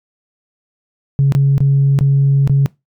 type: tone with dropouts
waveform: sine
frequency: 138.59 Hz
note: C#3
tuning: in tune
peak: -7 dBFS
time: 1.19-2.66 s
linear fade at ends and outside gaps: 0 ms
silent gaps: 1.322-1.35 / 1.58-1.605 / 1.989-2.009 / 2.475-2.496 s
effects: noise-tail reverb RT60 0.2 s tail -23 dB re dry + tanh soft clip ceiling -5 dBFS